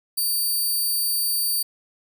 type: tone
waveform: 5% pulse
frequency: 4625 Hz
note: D8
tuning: 27 cents flat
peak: -14 dBFS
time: 0.17-1.63 s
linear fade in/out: 10 ms
effects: none